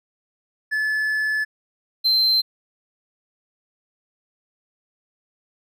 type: tone pair in turn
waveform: triangle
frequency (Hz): 1728 / 4110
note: A6 / C8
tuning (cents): -32 / -32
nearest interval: octave + minor third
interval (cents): 1500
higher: second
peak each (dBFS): -18 / -14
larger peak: second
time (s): 0.71-1.45 / 2.04-2.42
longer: first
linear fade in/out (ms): 20
effects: none

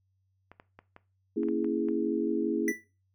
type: clicks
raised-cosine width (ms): 0.5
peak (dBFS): -33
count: 8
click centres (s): 0.516 / 0.599 / 0.79 / 0.964 / 1.433 / 1.486 / 1.645 / 1.886
type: chord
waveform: sine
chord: A# half-diminished seventh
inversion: none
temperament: equal with one note detuned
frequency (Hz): 232.1 / 277.2 / 329.6 / 415.3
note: A#3 / C#4 / E4 / G#4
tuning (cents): -7 / 0 / 0 / 0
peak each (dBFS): -32 / -33 / -30 / -32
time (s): 1.36-2.72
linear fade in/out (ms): 10
type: tone with exponential decay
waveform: square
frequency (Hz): 1975.5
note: B6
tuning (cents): 0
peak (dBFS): -27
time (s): 2.68-2.84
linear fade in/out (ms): 1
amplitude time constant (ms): 34
effects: noise-tail reverb RT60 0.3 s tail -17 dB re dry + added 95 Hz sine -70 dBFS peak until 3.14 s

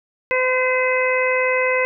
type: harmonic tone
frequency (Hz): 511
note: C5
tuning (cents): -41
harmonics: 1 / 2 / 3 / 4 / 5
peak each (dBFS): -19 / -25 / -28 / -21 / -25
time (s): 0.31-1.85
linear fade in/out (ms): 0
effects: none

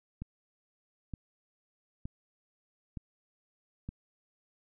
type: click train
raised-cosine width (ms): 5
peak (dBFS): -26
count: 5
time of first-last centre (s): 0.22-3.89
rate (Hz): 1.09
effects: none

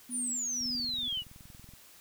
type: tone with tremolo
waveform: sine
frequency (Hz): 245.6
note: B3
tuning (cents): -9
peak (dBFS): -38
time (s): 0.09-1.08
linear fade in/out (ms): 5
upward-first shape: sine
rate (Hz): 2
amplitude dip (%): 75
type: exponential sweep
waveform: sine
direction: down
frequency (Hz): 9800 to 2833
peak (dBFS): -31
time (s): 0.1-1.24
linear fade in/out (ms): 50
type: click train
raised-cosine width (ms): 5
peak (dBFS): -40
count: 25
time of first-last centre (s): 0.61-1.737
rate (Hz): 21.3
effects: white hiss -56 dBFS RMS until 2 s

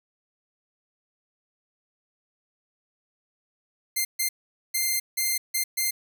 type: tone bursts at uneven times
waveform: 5% pulse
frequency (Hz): 2097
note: C7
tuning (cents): +3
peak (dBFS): -13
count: 6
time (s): 3.96-4.05 / 4.19-4.29 / 4.74-5 / 5.17-5.38 / 5.54-5.64 / 5.77-5.91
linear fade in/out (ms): 10
effects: none

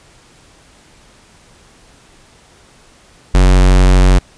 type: tone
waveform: square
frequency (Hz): 46.25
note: F#1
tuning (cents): 0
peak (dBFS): -6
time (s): 3.34-4.19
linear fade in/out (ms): 10
effects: pink hiss -46 dBFS RMS until 4.37 s + resampled to 22050 Hz

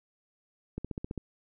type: click train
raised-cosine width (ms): 3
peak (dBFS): -22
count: 7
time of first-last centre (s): 0.78-1.177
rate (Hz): 15.1
effects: none

